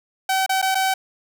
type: tone with dropouts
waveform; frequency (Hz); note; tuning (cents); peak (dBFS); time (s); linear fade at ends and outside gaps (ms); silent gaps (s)
sawtooth; 764; G5; -45; -14; 0.29-0.94; 5; 0.463-0.493 / 0.617-0.625 / 0.747-0.752
effects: none